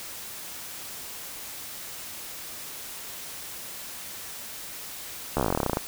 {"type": "slowing click train", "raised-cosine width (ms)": 1, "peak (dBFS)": -10, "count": 18, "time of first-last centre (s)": [5.37, 5.771], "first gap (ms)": 13, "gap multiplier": 1.07, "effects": ["white hiss -39 dBFS RMS until 5.87 s"]}